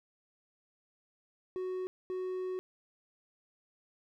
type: tone bursts at uneven times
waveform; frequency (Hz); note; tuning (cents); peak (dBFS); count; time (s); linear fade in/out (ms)
triangle; 370; F#4; 0; -32; 2; 1.56-1.87 / 2.1-2.59; 0
effects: none